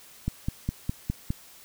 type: click train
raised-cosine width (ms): 5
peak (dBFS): -14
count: 6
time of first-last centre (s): 0.28-1.305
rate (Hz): 4.88
effects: white hiss -51 dBFS RMS until 1.64 s